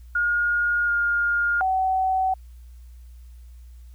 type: tone with pitch steps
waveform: sine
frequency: 1428 / 1415 / 756 Hz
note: F6 / F6 / F#5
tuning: +38 / +22 / +37 cents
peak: -19 dBFS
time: 0.15-2.34 s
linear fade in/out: 5 ms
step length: 730 ms
effects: added 60 Hz sine -41 dBFS peak until 3.94 s + white hiss -64 dBFS RMS until 3.94 s